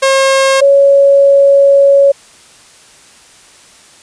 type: tone pair in turn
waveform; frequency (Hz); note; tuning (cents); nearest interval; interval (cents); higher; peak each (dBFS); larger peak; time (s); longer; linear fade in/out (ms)
sawtooth / sine; 538 / 557.2; C5 / C#5; +48 / +9; minor second; 61; second; -3; neither; 0.02-0.61 / 0.61-2.12; second; 10
effects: white hiss -41 dBFS RMS until 4.02 s + resampled to 22050 Hz